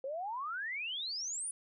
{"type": "exponential sweep", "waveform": "sine", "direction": "up", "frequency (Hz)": [516, 9990], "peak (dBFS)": -36, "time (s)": [0.04, 1.51], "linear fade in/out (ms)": 2, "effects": []}